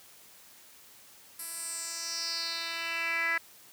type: tone with band-pass filter sweep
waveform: 10% pulse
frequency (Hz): 332.7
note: E4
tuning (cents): +16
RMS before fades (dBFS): -34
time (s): 1.39-3.38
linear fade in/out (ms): 5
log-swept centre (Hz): 11000 to 1900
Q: 4
effects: white hiss -55 dBFS RMS until 3.72 s + high-pass 80 Hz 12 dB/octave